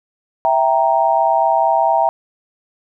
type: chord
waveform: sine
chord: E diminished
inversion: none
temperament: equal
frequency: 659.3 / 784 / 932.3 Hz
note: E5 / G5 / Bb5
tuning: 0 / 0 / 0 cents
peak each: -16 dBFS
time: 0.45-2.09 s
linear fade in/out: 0 ms
effects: none